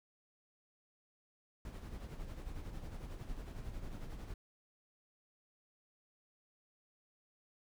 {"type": "noise with tremolo", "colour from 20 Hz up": "brown", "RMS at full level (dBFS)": -43, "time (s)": [1.65, 4.34], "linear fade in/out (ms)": 2, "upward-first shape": "sine", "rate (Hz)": 11, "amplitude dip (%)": 50, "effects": []}